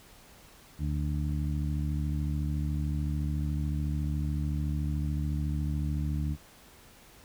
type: harmonic tone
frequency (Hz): 73.8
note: D2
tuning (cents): +9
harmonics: 1 / 2 / 3 / 4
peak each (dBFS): -30 / -32 / -39 / -40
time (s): 0.78-6.37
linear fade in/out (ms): 50
effects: pink hiss -55 dBFS RMS until 7.24 s